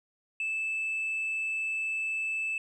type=tone; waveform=sine; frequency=2628 Hz; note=E7; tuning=6 cents flat; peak=-27 dBFS; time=0.4-2.58 s; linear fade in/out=2 ms; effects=tanh soft clip ceiling -27 dBFS